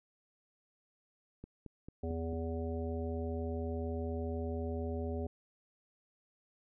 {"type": "click train", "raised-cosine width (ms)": 3, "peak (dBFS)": -33, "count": 5, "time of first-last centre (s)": [1.44, 2.331], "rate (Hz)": 4.49}
{"type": "harmonic tone", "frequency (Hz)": 82.1, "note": "E2", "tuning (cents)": -6, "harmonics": [1, 3, 5, 7, 9], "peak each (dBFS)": [-37, -41, -41, -45, -49], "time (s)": [2.03, 5.27], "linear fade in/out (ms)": 5}
{"effects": []}